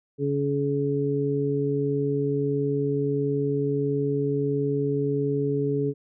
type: harmonic tone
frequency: 141.5 Hz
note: C#3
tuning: 36 cents sharp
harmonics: 1 / 2 / 3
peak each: -27 / -28 / -25 dBFS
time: 0.18-5.94 s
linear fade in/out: 50 ms
effects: none